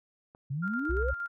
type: click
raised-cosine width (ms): 1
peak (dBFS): -38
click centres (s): 0.349
type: exponential sweep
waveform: sine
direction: up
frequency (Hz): 129 to 554.4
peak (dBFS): -30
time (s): 0.5-1.11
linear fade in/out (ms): 10
type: tone with tremolo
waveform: sine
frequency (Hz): 1396.9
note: F6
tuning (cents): 0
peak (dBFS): -31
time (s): 0.62-1.28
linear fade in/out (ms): 20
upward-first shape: square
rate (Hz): 8.6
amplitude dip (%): 40
type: tone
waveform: sine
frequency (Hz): 63.3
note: B1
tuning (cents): +43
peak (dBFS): -28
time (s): 0.89-1.14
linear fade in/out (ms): 10
effects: none